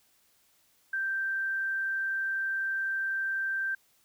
sine tone, 1568 Hz, G6, in tune, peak -28 dBFS, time 0.93-3.75 s, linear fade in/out 5 ms, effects white hiss -67 dBFS RMS until 4.04 s

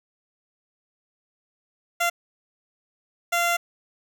15% pulse tone bursts at uneven times, 690 Hz, F5, 21 cents flat, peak -14 dBFS, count 2, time 2-2.1 / 3.32-3.57 s, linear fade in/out 10 ms, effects none

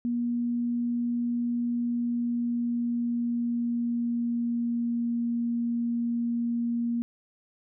sine tone with pitch glide, 239 to 235.7 Hz, A#3 to A#3, +43 to +19 cents, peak -25 dBFS, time 0.05-7.02 s, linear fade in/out 0 ms, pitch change -24 cents, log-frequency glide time 1.67-5.12 s, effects none

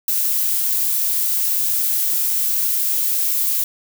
violet noise, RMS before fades -19 dBFS, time 0.08-3.64 s, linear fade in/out 2 ms, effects none

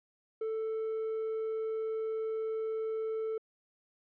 triangle tone with quantisation, 441.7 Hz, A4, 7 cents sharp, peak -30 dBFS, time 0.41-3.38 s, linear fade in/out 5 ms, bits 10, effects low-pass 2000 Hz 12 dB/octave

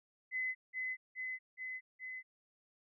sine tone with echo, 2029 Hz, B6, 46 cents sharp, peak -34 dBFS, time 0.31-0.55 s, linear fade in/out 50 ms, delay 420 ms, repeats 4, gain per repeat -2 dB, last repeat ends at 2.23 s, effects none

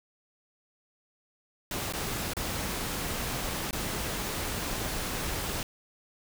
pink noise with dropouts, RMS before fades -33 dBFS, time 1.71-5.63 s, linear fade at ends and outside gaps 2 ms, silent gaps 1.925-1.935 / 2.335-2.367 / 3.71-3.729 s, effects none

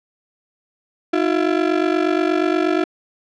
35% pulse ring-modulated tone, 337.6 Hz, E4, 41 cents sharp, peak -11 dBFS, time 1.13-2.84 s, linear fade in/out 5 ms, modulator 24.2 Hz, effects low-pass 3000 Hz 12 dB/octave

